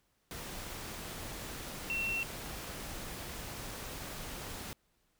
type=tone in noise; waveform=sine; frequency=2713 Hz; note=E7; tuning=49 cents sharp; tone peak=-32 dBFS; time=1.9-2.23 s; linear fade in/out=0 ms; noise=pink; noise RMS=-43 dBFS; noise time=0.31-4.73 s; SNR=+8 dB; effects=pink hiss -75 dBFS RMS until 5.19 s